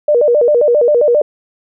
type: tone with vibrato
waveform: sine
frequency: 534 Hz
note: C5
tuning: 35 cents sharp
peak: -7 dBFS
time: 0.08-1.22 s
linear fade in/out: 5 ms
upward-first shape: square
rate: 7.5 Hz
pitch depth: 190 cents each way
effects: none